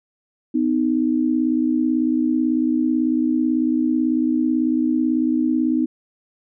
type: tone pair together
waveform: sine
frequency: 253 / 311.1 Hz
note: B3 / D#4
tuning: +42 / 0 cents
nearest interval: major third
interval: 358 cents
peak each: -19 / -19 dBFS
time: 0.54-5.86 s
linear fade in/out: 10 ms
effects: none